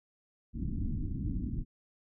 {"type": "low-pass noise", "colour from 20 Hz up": "pink", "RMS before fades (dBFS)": -34, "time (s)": [0.53, 1.65], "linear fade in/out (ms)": 50, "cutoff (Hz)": 290, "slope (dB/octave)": 48, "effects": []}